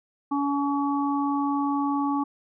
harmonic tone, 282.8 Hz, C#4, 35 cents sharp, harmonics 1 / 3 / 4, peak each -24 / -29 / -30 dBFS, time 0.31-2.24 s, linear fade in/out 10 ms, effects none

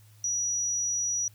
sine tone, 5830 Hz, F#8, 26 cents flat, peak -26 dBFS, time 0.24-1.28 s, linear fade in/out 2 ms, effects added 106 Hz sine -53 dBFS peak until 1.34 s + white hiss -62 dBFS RMS until 1.34 s

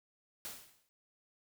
white noise with exponential decay, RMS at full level -41 dBFS, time 0.45-0.89 s, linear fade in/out 0 ms, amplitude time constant 95 ms, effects none

